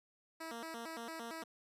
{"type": "tone with vibrato", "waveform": "10% pulse", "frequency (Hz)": 274.5, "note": "C#4", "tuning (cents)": -17, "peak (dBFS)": -35, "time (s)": [0.4, 1.44], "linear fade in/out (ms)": 10, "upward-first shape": "square", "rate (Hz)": 4.4, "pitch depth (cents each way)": 290, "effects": ["resampled to 32000 Hz"]}